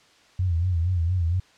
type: tone with vibrato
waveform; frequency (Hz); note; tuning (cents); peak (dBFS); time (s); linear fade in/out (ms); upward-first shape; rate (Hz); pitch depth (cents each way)
sine; 87.31; F2; 0; -20; 0.39-1.4; 5; sine; 4.3; 110
effects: white hiss -56 dBFS RMS until 1.57 s + low-pass 5000 Hz 12 dB/octave